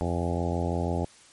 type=harmonic tone with a mistuned harmonic; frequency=86.1 Hz; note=F2; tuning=24 cents flat; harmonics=1 / 2 / 3 / 4 / 5 / 6 / 7 / 8 / 9 / 10; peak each=-29 / -32 / -34 / -35 / -36 / -37 / -37 / -38 / -39 / -39 dBFS; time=0.01-1.05 s; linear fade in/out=0 ms; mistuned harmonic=10; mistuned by=-47 cents; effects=white hiss -54 dBFS RMS until 1.32 s + MP3 48 kbps